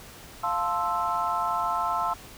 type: chord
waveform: sine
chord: F major seventh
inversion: none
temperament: equal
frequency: 698.5 / 880 / 1046.5 / 1318.5 Hz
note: F5 / A5 / C6 / E6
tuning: 0 / 0 / 0 / 0 cents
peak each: -31 / -30 / -29 / -29 dBFS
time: 0.43-2.14 s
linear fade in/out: 10 ms
effects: pink hiss -46 dBFS RMS until 2.37 s